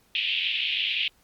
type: band-pass noise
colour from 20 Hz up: pink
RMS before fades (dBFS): -27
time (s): 0.15-1.08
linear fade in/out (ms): 2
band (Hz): 2500 to 3400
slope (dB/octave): 48
effects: pink hiss -63 dBFS RMS until 1.23 s + Opus 48 kbps